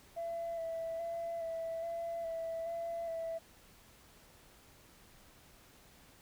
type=tone with vibrato; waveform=sine; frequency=666 Hz; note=E5; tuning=18 cents sharp; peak=-35 dBFS; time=0.16-3.39 s; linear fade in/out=20 ms; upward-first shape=square; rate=1.2 Hz; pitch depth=19 cents each way; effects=tanh soft clip ceiling -33 dBFS + pink hiss -61 dBFS RMS until 6.21 s